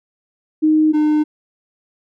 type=tone pair in turn; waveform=sine / triangle; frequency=310 / 303.4 Hz; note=D#4 / D#4; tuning=-6 / -44 cents; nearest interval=unison; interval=38 cents; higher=first; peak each=-10 dBFS; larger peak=neither; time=0.62-0.93 / 0.93-1.24 s; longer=neither; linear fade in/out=20 ms; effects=none